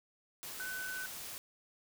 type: tone in noise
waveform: sine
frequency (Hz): 1508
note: F#6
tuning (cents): +32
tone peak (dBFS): -39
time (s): 0.6-1.06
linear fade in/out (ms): 0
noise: white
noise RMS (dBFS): -45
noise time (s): 0.43-1.38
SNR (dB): +3
effects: none